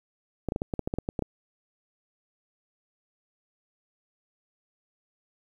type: clicks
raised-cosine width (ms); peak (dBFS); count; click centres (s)
2; -15; 12; 0.487 / 0.521 / 0.561 / 0.619 / 0.738 / 0.793 / 0.875 / 0.939 / 0.986 / 1.089 / 1.192 / 1.223
effects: 9-bit